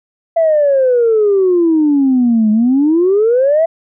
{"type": "exponential two-way sweep", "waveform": "sine", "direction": "down then up", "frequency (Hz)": [673, 210.5, 673], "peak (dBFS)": -7, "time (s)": [0.36, 3.66], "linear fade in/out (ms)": 10, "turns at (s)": 2.51, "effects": ["tanh soft clip ceiling -4 dBFS"]}